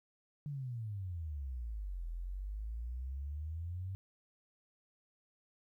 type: exponential two-way sweep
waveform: sine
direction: down then up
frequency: 150 to 41.2 to 97.1 Hz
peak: -38 dBFS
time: 0.46-3.95 s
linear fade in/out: 0 ms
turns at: 2.07 s
effects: 13-bit